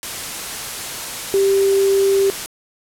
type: tone in noise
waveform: sine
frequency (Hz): 392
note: G4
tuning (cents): 0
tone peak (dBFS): -12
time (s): 1.34-2.3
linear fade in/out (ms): 0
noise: white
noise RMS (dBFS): -27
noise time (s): 0.03-2.46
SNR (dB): +12
effects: low-pass 12000 Hz 12 dB/octave